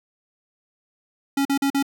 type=tone bursts; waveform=square; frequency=277.2 Hz; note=C#4; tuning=in tune; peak=-19 dBFS; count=4; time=1.37-1.827 s; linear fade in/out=5 ms; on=82 ms; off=43 ms; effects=none